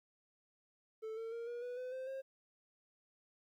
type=tone with pitch steps; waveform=triangle; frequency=440 / 452.4 / 465.1 / 478.2 / 491.6 / 505.4 / 519.6 / 534.2 Hz; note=A4 / A4 / A#4 / A#4 / B4 / B4 / C5 / C5; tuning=0 / +48 / -4 / +44 / -8 / +40 / -12 / +36 cents; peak=-39 dBFS; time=1.02-2.22 s; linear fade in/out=20 ms; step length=150 ms; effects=13-bit